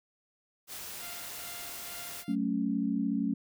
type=noise; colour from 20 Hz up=white; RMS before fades=-42 dBFS; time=0.67-2.25 s; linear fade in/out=50 ms
type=tone with tremolo; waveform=10% pulse; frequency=697 Hz; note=F5; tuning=4 cents flat; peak=-37 dBFS; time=0.98-2.36 s; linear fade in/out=50 ms; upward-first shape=sine; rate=2.2 Hz; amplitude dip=55%
type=chord; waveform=sine; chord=F# minor; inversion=none; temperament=equal with one note detuned; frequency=186.82 / 220 / 277.2 Hz; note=F#3 / A3 / C#4; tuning=+17 / 0 / 0 cents; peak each=-34 / -31 / -31 dBFS; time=2.28-3.34 s; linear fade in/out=5 ms
effects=none